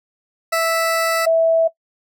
20% pulse / sine tone pair in turn, 658 / 655.3 Hz, E5 / E5, -3 / -10 cents, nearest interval unison, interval 7 cents, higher first, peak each -11 dBFS, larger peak neither, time 0.52-1.26 / 1.26-1.68 s, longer first, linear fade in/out 10 ms, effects noise-tail reverb RT60 0.1 s tail -19 dB re dry

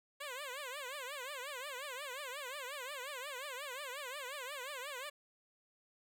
10% pulse tone with vibrato, 541 Hz, C#5, 42 cents flat, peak -34 dBFS, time 0.2-5.1 s, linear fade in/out 10 ms, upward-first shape triangle, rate 5.6 Hz, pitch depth 210 cents each way, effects none

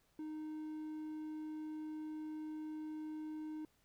triangle tone, 309.2 Hz, D#4, 11 cents flat, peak -40 dBFS, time 0.19-3.65 s, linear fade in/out 2 ms, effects pink hiss -75 dBFS RMS until 3.84 s

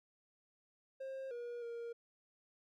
triangle tone with pitch steps, 533 / 478.4 / 468.5 Hz, C5 / A#4 / A#4, +32 / +45 / +9 cents, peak -40 dBFS, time 1-1.93 s, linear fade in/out 10 ms, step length 310 ms, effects none

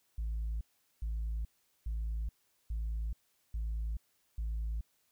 sine tone bursts, 55 Hz, A1, in tune, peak -31 dBFS, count 6, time 0.18-4.81 s, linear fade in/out 5 ms, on 430 ms, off 410 ms, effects tanh soft clip ceiling -31 dBFS + white hiss -74 dBFS RMS until 5.11 s

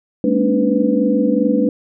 sine tone cluster, 204.9 / 229.5 / 275.8 / 298.7 / 497.6 Hz, G#3 / A#3 / C#4 / D4 / B4, -23 / -27 / -9 / +29 / +13 cents, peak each -19 dBFS, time 0.24-1.69 s, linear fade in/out 2 ms, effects none

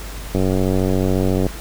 click train, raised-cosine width 2 ms, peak -6 dBFS, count 106, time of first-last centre 0.35-1.466 s, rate 94.1 Hz, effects added 50 Hz sine -30 dBFS peak until 1.6 s + pink hiss -35 dBFS RMS until 1.6 s

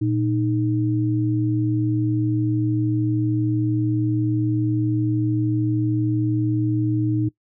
sine tone pair together, 116.54 / 310 Hz, A#2 / D#4, 0 / -6 cents, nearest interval octave + perfect fourth, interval 1694 cents, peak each -21 dBFS, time 0.01-7.29 s, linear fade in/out 10 ms, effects noise-tail reverb RT60 0.1 s tail -19 dB re dry

